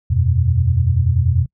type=chord; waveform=sine; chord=E suspended second; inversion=none; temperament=equal; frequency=82.41 / 92.5 / 123.47 Hz; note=E2 / F#2 / B2; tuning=0 / 0 / 0 cents; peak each=-17 dBFS; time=0.1-1.46 s; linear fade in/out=10 ms; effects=noise-tail reverb RT60 0.1 s tail -26 dB re dry